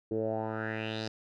10% pulse tone with low-pass filter sweep, 110 Hz, A2, in tune, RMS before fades -34 dBFS, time 0.11-1.08 s, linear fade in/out 5 ms, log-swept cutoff 380 to 5100 Hz, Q 4.3, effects none

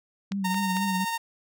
sine tone with vibrato, 191.7 Hz, G3, 38 cents flat, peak -26 dBFS, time 0.31-1.05 s, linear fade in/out 10 ms, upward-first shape triangle, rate 4.2 Hz, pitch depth 80 cents each way
click train, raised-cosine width 0.2 ms, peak -19 dBFS, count 3, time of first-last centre 0.32-0.768 s, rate 4.46 Hz
sawtooth tone with tremolo, 920 Hz, A#5, 23 cents flat, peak -22 dBFS, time 0.44-1.18 s, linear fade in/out 10 ms, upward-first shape sine, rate 16 Hz, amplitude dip 35%
effects none

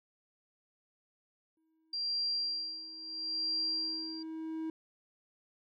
triangle tone with exponential growth, 320 Hz, D#4, 49 cents sharp, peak -32 dBFS, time 1.57-4.7 s, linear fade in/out 2 ms, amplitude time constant 680 ms
sine tone with tremolo, 4744 Hz, D8, 17 cents sharp, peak -30 dBFS, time 1.93-4.23 s, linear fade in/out 5 ms, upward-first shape sine, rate 0.75 Hz, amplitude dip 80%
effects none

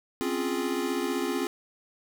square chord, Db major seventh, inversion third, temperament equal, 261.6 / 277.2 / 349.2 / 415.3 Hz, C4 / Db4 / F4 / Ab4, 0 / 0 / 0 / 0 cents, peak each -33 / -35 / -32 / -34 dBFS, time 0.21-1.47 s, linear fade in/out 0 ms, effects none

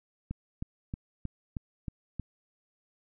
click train, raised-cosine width 5 ms, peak -22 dBFS, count 7, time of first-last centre 0.31-2.197 s, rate 3.18 Hz, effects none

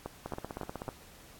two click trains, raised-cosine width 1 ms, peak -23 / -22 dBFS, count 11 / 4, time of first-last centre 0.26-0.881 / 0.06-0.889 s, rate 16.1 / 3.62 Hz, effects pink hiss -55 dBFS RMS until 1.39 s + AAC 64 kbps

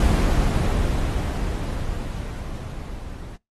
brown noise with level ramp, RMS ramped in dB -17 to -36 dBFS, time 0-3.36 s, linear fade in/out 2 ms, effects noise-tail reverb RT60 0.2 s tail -24 dB re dry + AAC 32 kbps

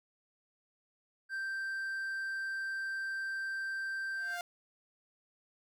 triangle tone, 1568 Hz, G6, in tune, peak -33 dBFS, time 1.29-4.39 s, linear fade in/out 50 ms
sawtooth tone with exponential growth, 702 Hz, F5, 9 cents sharp, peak -31 dBFS, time 4.1-4.41 s, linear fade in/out 1 ms, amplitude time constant 66 ms
effects none

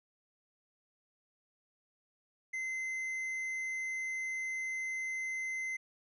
sine tone with tanh clipping, 2063 Hz, C7, 25 cents flat, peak -36 dBFS, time 2.53-5.77 s, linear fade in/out 10 ms, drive 6 dB, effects none

